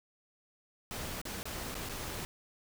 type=noise with dropouts; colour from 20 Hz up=pink; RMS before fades=-40 dBFS; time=0.91-2.25 s; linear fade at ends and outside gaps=0 ms; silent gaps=1.215-1.253 / 1.43-1.455 / 1.743-1.752 / 1.889-1.895 s; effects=none